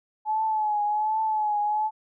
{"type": "tone with vibrato", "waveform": "sine", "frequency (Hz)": 854, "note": "G#5", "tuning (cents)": 48, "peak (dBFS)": -22, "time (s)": [0.25, 1.91], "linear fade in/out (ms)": 50, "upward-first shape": "triangle", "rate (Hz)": 1.3, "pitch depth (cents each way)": 57, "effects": []}